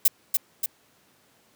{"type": "noise with echo", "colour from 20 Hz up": "violet", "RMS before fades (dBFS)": -17, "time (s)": [0.05, 0.08], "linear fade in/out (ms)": 5, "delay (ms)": 290, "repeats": 2, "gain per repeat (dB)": -4, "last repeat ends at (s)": 0.66, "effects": ["pink hiss -61 dBFS RMS until 1.55 s", "high-pass 150 Hz 12 dB/octave"]}